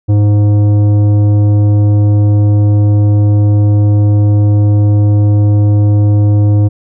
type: tone with tanh clipping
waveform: sine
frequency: 103.6 Hz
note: G#2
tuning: 4 cents flat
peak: -7 dBFS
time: 0.08-6.69 s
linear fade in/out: 20 ms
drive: 11 dB
effects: none